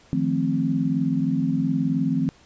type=chord; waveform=sine; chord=F dominant seventh; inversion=third; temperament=equal with one note detuned; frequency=155.56 / 174.61 / 218.7 / 261.6 Hz; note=Eb3 / F3 / A3 / C4; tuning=0 / 0 / -10 / 0 cents; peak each=-26 / -26 / -28 / -23 dBFS; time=0.13-2.29 s; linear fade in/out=0 ms; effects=pink hiss -54 dBFS RMS until 2.45 s + resampled to 16000 Hz